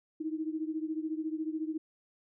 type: beating tone pair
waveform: sine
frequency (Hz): 311.1 / 325.1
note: D#4 / E4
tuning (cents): 0 / -24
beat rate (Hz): 14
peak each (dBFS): -34 / -37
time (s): 0.2-1.78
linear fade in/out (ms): 10
effects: none